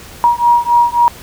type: beating tone pair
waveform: sine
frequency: 951 / 954.7 Hz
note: A#5 / A#5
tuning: +34 / +41 cents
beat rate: 3.7 Hz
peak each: -11 dBFS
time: 0.24-1.08 s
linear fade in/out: 0 ms
effects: pink hiss -35 dBFS RMS until 1.22 s